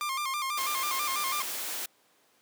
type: tone with vibrato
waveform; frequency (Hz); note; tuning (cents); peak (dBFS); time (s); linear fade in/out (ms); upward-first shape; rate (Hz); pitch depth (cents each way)
sawtooth; 1128; C#6; +30; -26; 0.01-1.42; 0; square; 6.1; 95
type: noise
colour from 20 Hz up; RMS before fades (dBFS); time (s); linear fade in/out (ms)
white; -35; 0.57-1.86; 5
effects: pink hiss -65 dBFS RMS until 2.41 s + high-pass 300 Hz 12 dB/octave